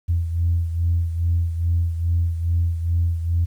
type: beating tone pair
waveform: sine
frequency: 84.4 / 86.8 Hz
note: E2 / F2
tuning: +41 / -10 cents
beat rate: 2.4 Hz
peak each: -18 / -25 dBFS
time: 0.08-3.46 s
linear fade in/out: 20 ms
effects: tanh soft clip ceiling -11 dBFS + 9-bit